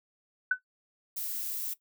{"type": "tone with exponential decay", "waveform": "sine", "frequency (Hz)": 1501, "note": "F#6", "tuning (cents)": 24, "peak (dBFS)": -19, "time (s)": [0.51, 0.59], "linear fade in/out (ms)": 5, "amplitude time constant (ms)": 17}
{"type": "noise", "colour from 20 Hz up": "violet", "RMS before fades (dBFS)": -35, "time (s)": [1.16, 1.74], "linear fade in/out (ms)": 10}
{"effects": ["noise-tail reverb RT60 0.1 s tail -17 dB re dry"]}